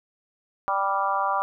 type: harmonic tone with a mistuned harmonic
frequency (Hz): 196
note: G3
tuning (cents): 0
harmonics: 3 / 4 / 5 / 6 / 7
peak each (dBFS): -32 / -27 / -27 / -26 / -33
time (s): 0.68-1.42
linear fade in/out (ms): 0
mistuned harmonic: 7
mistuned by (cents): +19
effects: none